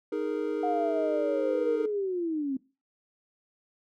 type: chord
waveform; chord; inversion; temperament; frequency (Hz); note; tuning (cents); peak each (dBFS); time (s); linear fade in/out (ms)
triangle; D# suspended fourth; none; equal; 311.1 / 415.3 / 466.2; D#4 / G#4 / A#4; 0 / 0 / 0; -31 / -30 / -30; 0.12-1.86; 5
type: linear sweep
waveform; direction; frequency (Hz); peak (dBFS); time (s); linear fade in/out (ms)
sine; down; 728 to 259.2; -27; 0.63-2.57; 5
effects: noise-tail reverb RT60 0.3 s tail -20 dB re dry